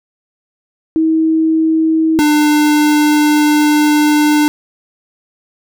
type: tone pair in turn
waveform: sine / square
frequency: 320 / 299.3 Hz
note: D#4 / D4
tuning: +49 / +33 cents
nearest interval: minor second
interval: 116 cents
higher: first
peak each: -9 dBFS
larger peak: neither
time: 0.96-2.19 / 2.19-4.48 s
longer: second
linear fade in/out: 0 ms
effects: none